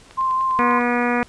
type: click train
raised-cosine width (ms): 0.3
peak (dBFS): -24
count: 8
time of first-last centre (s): 0.11-0.81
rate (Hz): 10
type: tone with vibrato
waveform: sine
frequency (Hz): 1046.5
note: C6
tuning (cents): 0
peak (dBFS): -17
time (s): 0.17-0.8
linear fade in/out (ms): 20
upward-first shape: sine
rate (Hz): 4.7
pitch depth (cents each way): 13
type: harmonic tone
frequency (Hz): 242.2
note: B3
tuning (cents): -34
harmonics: 1 / 2 / 3 / 4 / 5 / 6 / 7 / 8 / 9 / 10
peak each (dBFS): -21 / -24 / -26 / -27 / -28 / -29 / -29 / -30 / -31 / -31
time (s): 0.59-1.23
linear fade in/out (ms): 0
effects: pink hiss -48 dBFS RMS until 1.28 s + resampled to 22050 Hz